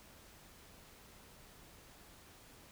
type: silence
effects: pink hiss -59 dBFS RMS until 2.71 s